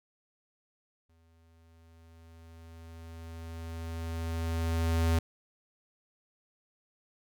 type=tone with exponential growth; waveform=square; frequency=82.41 Hz; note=E2; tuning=in tune; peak=-24 dBFS; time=1.09-5.19 s; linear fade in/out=5 ms; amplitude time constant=890 ms; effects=none